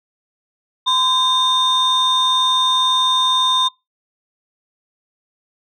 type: tone pair together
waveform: sine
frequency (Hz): 1022 / 3642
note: C6 / A#7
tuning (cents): -41 / -41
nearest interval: octave + minor seventh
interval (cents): 2200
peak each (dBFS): -15 / -13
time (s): 0.86-3.69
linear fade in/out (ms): 20
effects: noise-tail reverb RT60 0.2 s tail -22 dB re dry + tanh soft clip ceiling -10 dBFS